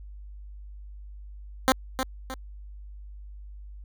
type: tone with echo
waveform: 10% pulse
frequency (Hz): 261.6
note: C4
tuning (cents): 0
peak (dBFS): -9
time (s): 1.68-1.72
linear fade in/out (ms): 0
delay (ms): 310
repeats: 2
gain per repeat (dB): -8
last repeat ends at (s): 2.34
effects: added 50 Hz sine -40 dBFS peak until 3.84 s